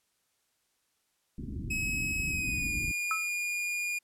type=low-pass noise; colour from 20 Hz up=pink; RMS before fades=-37 dBFS; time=1.38-2.92 s; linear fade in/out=5 ms; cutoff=320 Hz; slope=48 dB/octave
type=tone with pitch glide; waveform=45% pulse; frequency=2559 to 2429 Hz; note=D#7 to D#7; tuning=+48 to -42 cents; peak=-30 dBFS; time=1.7-3.99 s; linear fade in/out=10 ms; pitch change=-90 cents; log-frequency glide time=2.26-2.75 s
type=tone with exponential decay; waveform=sine; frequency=1298 Hz; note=E6; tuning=27 cents flat; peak=-25 dBFS; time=3.11-3.29 s; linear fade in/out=1 ms; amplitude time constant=39 ms
effects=white hiss -75 dBFS RMS until 4.03 s + low-pass 12000 Hz 12 dB/octave